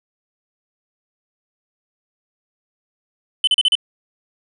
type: tone bursts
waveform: triangle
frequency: 3034 Hz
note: F#7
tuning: 43 cents sharp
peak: -10 dBFS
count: 5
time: 3.44-3.753 s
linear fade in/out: 2 ms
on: 33 ms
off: 37 ms
effects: resampled to 24000 Hz